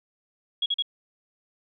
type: tone bursts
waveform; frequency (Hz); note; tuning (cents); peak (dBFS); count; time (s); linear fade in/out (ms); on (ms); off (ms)
sine; 3322; G#7; 0; -22; 3; 0.62-0.824; 5; 40; 42
effects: none